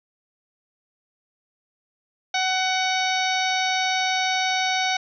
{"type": "harmonic tone with a mistuned harmonic", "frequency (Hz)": 749, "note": "F#5", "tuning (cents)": 21, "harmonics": [1, 2, 3, 4, 5, 6, 7, 8], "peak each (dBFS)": [-24, -29, -27, -33, -28, -35, -35, -34], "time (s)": [2.34, 4.97], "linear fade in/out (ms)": 5, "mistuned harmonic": 7, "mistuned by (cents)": 83, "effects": []}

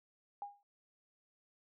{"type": "tone with exponential decay", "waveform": "sine", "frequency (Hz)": 812, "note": "G#5", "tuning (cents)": -39, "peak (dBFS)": -37, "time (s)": [0.42, 0.63], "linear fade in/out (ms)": 1, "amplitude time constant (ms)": 44, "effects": []}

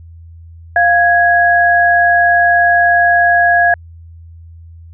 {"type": "tone pair together", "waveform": "sine", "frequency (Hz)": [698, 1661.2], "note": ["F5", "G#6"], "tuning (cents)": [-1, 0], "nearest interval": "octave + minor third", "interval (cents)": 1501, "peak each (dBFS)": -10, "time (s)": [0.76, 3.74], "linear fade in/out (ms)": 2, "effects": ["added 83 Hz sine -33 dBFS peak until 4.93 s"]}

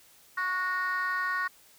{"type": "tone cluster", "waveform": "sine", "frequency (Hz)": [1110, 1462, 1854], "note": ["C#6", "F#6", "A#6"], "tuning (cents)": [2, -21, -10], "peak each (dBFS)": -30, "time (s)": [0.37, 1.48], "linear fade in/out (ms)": 10, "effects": ["tanh soft clip ceiling -23 dBFS", "white hiss -58 dBFS RMS until 1.78 s"]}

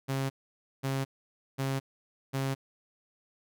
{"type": "tone bursts", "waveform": "sawtooth", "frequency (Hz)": 135.2, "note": "C#3", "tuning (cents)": -43, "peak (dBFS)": -25, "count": 4, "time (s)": [0.08, 2.55], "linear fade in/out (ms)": 20, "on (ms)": 220, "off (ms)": 530, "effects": []}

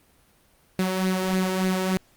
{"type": "tone with flanger", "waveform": "sawtooth", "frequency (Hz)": 186.9, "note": "F#3", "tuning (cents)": 18, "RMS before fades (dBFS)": -24, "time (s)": [0.79, 1.97], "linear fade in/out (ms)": 0, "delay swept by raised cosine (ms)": [0.45, 2.25], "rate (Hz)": 3.4, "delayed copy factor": 0.5, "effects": ["pink hiss -60 dBFS RMS until 2.16 s", "Opus 32 kbps"]}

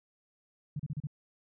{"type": "tone bursts", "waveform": "sine", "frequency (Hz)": 146.83, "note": "D3", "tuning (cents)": 0, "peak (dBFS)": -32, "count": 5, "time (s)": [0.76, 1.071], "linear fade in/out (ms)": 5, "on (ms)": 35, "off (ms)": 34, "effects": []}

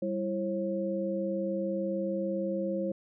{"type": "tone cluster", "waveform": "sine", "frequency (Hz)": [196.3, 334.2, 539], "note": ["G3", "E4", "C#5"], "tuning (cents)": [3, 24, -49], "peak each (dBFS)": [-33, -35, -32], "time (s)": [0.02, 2.92], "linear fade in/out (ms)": 5, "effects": []}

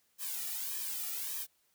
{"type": "noise with flanger", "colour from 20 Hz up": "blue", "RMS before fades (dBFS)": -38, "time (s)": [0.18, 1.47], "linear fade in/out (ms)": 50, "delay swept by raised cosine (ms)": [1.4, 1.91], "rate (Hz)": 1.7, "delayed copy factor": -0.95, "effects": ["white hiss -73 dBFS RMS until 1.74 s"]}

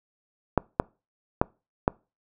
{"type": "clicks", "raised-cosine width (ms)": 1, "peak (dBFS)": -5, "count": 4, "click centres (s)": [0.577, 0.799, 1.415, 1.879], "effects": ["noise-tail reverb RT60 0.3 s tail -25 dB re dry"]}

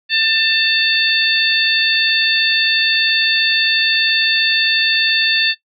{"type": "harmonic tone", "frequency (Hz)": 893, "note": "A5", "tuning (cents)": 25, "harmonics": [2, 3, 4, 5], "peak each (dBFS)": [-18, -18, -18, -18], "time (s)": [0.09, 5.55], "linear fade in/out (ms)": 50, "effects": ["noise-tail reverb RT60 0.1 s tail -18 dB re dry"]}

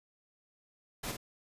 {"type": "noise with echo", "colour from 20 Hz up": "pink", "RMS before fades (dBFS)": -38, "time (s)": [1.03, 1.12], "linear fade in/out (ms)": 10, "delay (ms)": 49, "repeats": 1, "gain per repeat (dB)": -4, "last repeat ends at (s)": 1.169, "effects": ["resampled to 32000 Hz"]}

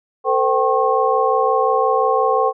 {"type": "tone cluster", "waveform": "sine", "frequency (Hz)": [448.3, 514, 774, 1083], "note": ["A4", "C5", "G5", "C#6"], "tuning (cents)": [32, -31, -22, -41], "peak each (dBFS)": -19, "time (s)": [0.24, 2.53], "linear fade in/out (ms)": 50, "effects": []}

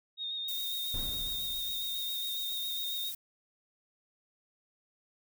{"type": "tone with vibrato", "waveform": "sine", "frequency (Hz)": 3698, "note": "A#7", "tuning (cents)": -15, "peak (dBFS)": -34, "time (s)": [0.17, 3.13], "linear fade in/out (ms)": 50, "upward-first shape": "square", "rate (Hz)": 7.3, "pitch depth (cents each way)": 19}
{"type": "noise", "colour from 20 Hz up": "violet", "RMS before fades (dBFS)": -40, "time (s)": [0.48, 3.15], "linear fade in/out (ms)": 5}
{"type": "noise with exponential decay", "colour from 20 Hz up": "brown", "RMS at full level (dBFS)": -38, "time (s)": [0.94, 2.42], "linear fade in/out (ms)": 2, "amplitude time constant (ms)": 320}
{"effects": []}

